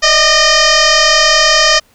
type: tone with frequency modulation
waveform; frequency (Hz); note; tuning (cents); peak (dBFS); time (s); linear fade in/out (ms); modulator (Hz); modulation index
sine; 1864.7; A#6; 0; -6; 0.02-1.8; 20; 615; 6.8
effects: pink hiss -51 dBFS RMS until 1.94 s